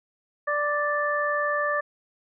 harmonic tone, 587.3 Hz, D5, in tune, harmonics 1 / 2 / 3, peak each -27 / -27 / -27 dBFS, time 0.47-1.81 s, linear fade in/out 10 ms, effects none

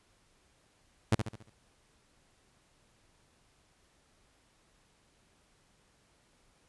sawtooth tone with echo, 110 Hz, A2, in tune, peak -18 dBFS, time 1.12-1.15 s, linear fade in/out 5 ms, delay 70 ms, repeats 5, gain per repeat -7 dB, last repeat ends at 1.5 s, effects pink hiss -68 dBFS RMS until 6.68 s + resampled to 24000 Hz

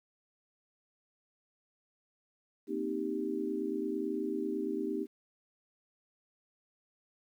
sine chord, C minor seventh, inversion third, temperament equal, 233.1 / 261.6 / 311.1 / 392 Hz, Bb3 / C4 / Eb4 / G4, 0 / 0 / 0 / 0 cents, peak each -40 / -39 / -36 / -36 dBFS, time 2.67-5.07 s, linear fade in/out 50 ms, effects 11-bit

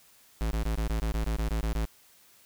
square tone bursts, 55 Hz, A1, in tune, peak -27 dBFS, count 12, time 0.41-1.852 s, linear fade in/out 0 ms, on 100 ms, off 22 ms, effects white hiss -59 dBFS RMS until 2.45 s

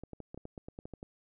clicks, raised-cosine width 2 ms, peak -30 dBFS, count 12, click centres 0.036 / 0.133 / 0.203 / 0.345 / 0.376 / 0.454 / 0.578 / 0.685 / 0.789 / 0.855 / 0.937 / 1.029 s, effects none

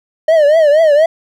triangle tone with vibrato, 614 Hz, D#5, 23 cents flat, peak -4 dBFS, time 0.28-1.06 s, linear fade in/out 5 ms, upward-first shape triangle, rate 4.2 Hz, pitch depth 150 cents each way, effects none

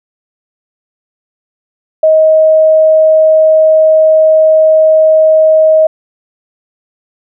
sine tone, 630 Hz, D#5, 21 cents sharp, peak -3 dBFS, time 2.03-5.87 s, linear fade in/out 5 ms, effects none

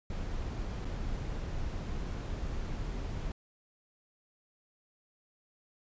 brown noise with dropouts, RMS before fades -36 dBFS, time 0.1-3.32 s, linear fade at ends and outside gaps 2 ms, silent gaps 0.848-0.852 s, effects resampled to 16000 Hz

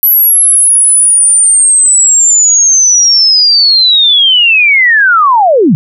sine linear sweep, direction down, 11840 to 135.1 Hz, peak -3 dBFS, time 0.03-5.75 s, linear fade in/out 0 ms, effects none

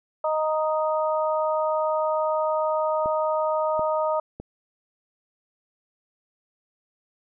harmonic tone, 311.1 Hz, D#4, in tune, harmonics 2 / 3 / 4, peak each -23 / -27 / -29 dBFS, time 0.24-4.2 s, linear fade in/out 5 ms
clicks, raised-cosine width 2 ms, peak -22 dBFS, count 3, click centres 3.059 / 3.794 / 4.4 s
effects none

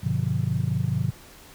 sine chord, G dominant seventh, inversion none, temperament just, 98 / 122.5 / 147 / 176.4 Hz, G2 / B2 / D3 / F3, 0 / -14 / +2 / +18 cents, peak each -28 / -25 / -27 / -29 dBFS, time 0.03-1.11 s, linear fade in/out 10 ms, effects tanh soft clip ceiling -13 dBFS + pink hiss -48 dBFS RMS until 1.54 s

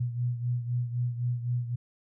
sine beating tone pair, 121 / 124.9 Hz, B2 / B2, -35 / +20 cents, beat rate 3.9 Hz, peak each -28 / -34 dBFS, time 0-1.76 s, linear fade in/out 10 ms, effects none

